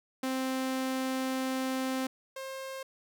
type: tone pair in turn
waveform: sawtooth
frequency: 261.6 / 532.3 Hz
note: C4 / C5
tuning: 0 / +30 cents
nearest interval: octave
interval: 1230 cents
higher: second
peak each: -26 / -34 dBFS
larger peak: first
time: 0.23-2.07 / 2.36-2.83 s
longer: first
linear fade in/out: 5 ms
effects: none